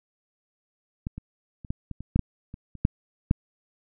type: clicks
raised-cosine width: 5 ms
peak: -17 / -23 / -28 / -15 / -22 / -24 / -9 / -11 / -26 / -29 / -6 / -7 dBFS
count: 12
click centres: 1.069 / 1.18 / 1.648 / 1.705 / 1.913 / 2.006 / 2.16 / 2.193 / 2.541 / 2.753 / 2.851 / 3.311 s
effects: none